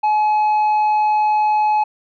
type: tone with tanh clipping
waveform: sine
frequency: 850 Hz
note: G#5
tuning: 40 cents sharp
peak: -14 dBFS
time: 0.03-1.84 s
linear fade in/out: 10 ms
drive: 4 dB
effects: none